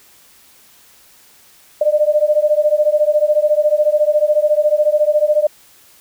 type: beating tone pair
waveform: sine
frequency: 595 / 609 Hz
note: D5 / D#5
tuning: +22 / -37 cents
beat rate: 14 Hz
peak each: -14 dBFS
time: 1.81-5.47 s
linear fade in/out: 5 ms
effects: white hiss -48 dBFS RMS until 6 s